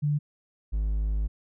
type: tone pair in turn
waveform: sine / triangle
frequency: 147.3 / 52.2 Hz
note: D3 / G#1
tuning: +6 / +10 cents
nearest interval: octave + tritone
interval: 1796 cents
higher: first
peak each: -22 dBFS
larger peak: neither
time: 0.02-0.19 / 0.72-1.28 s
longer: second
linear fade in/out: 20 ms
effects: none